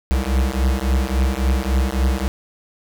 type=beating tone pair; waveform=square; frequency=63.4 / 67 Hz; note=B1 / C2; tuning=+46 / +42 cents; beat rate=3.6 Hz; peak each=-20 dBFS; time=0.11-2.28 s; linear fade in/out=0 ms; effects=none